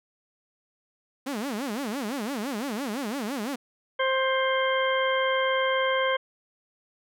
sawtooth tone with vibrato, 242.6 Hz, B3, 31 cents flat, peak -25 dBFS, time 1.26-3.56 s, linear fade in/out 10 ms, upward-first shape sine, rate 5.9 Hz, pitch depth 300 cents each way
harmonic tone, 527 Hz, C5, 12 cents sharp, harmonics 1 / 2 / 3 / 4 / 6, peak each -25 / -28 / -30 / -31 / -33 dBFS, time 3.99-6.17 s, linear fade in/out 10 ms
effects none

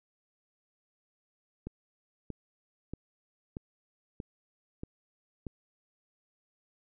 click train, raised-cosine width 3 ms, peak -25 dBFS, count 7, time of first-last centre 1.67-5.467 s, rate 1.58 Hz, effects none

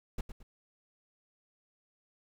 brown noise with echo, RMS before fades -34 dBFS, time 0.18-0.21 s, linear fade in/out 5 ms, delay 110 ms, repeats 2, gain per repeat -9 dB, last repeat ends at 0.43 s, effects none

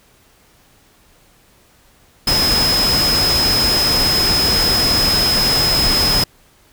sine tone in noise, 5100 Hz, D#8, 42 cents sharp, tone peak -14 dBFS, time 2.27-6.24 s, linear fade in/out 5 ms, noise pink, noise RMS -19 dBFS, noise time 2.27-6.24 s, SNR +2 dB, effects pink hiss -52 dBFS RMS until 6.72 s

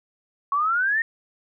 sine exponential sweep, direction up, 1100 to 1864.7 Hz, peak -19 dBFS, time 0.52-1.02 s, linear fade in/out 2 ms, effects none

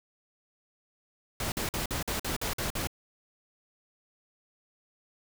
pink noise bursts, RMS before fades -32 dBFS, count 9, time 1.4-2.872 s, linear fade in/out 2 ms, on 120 ms, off 49 ms, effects none

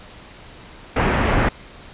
pink low-pass noise, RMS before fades -18 dBFS, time 0.96-1.49 s, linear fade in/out 5 ms, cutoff 2400 Hz, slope 24 dB/octave, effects pink hiss -42 dBFS RMS until 1.93 s + resampled to 8000 Hz

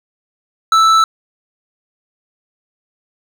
sine tone with hard clipping, 1318 Hz, E6, 1 cent flat, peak -9 dBFS, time 0.72-1.04 s, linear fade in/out 2 ms, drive 9 dB, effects none

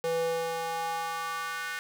square tone with high-pass filter sweep, 165 Hz, E3, 2 cents sharp, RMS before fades -32 dBFS, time 0.04-1.79 s, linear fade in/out 0 ms, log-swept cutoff 430 to 1600 Hz, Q 3.2, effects none

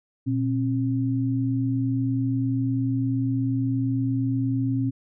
sine tone pair together, 119.8 / 268.3 Hz, A#2 / C4, +48 / +44 cents, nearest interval octave + major second, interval 1396 cents, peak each -24 dBFS, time 0.26-4.91 s, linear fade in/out 20 ms, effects none

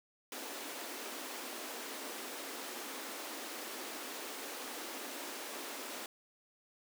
pink high-pass noise, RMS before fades -44 dBFS, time 0.32-6.06 s, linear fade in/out 2 ms, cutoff 250 Hz, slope 48 dB/octave, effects none

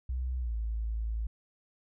sine tone with pitch glide, 63.1 to 55.25 Hz, B1 to A1, +38 to +8 cents, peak -30 dBFS, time 0.09-1.27 s, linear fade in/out 5 ms, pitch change -230 cents, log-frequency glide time 0.39-0.54 s, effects none

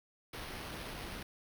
pink noise with sample-and-hold, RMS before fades -44 dBFS, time 0.33-1.23 s, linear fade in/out 5 ms, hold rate 7350 Hz, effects none

